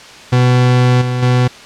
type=tone with level steps; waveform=40% pulse; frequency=124.8 Hz; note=B2; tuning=19 cents sharp; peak=-7 / -14 / -8 dBFS; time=0.32-1.48 s; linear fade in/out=10 ms; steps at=1.01 / 1.22 s; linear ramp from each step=10 ms; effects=white hiss -35 dBFS RMS until 1.65 s + low-pass 5000 Hz 12 dB/octave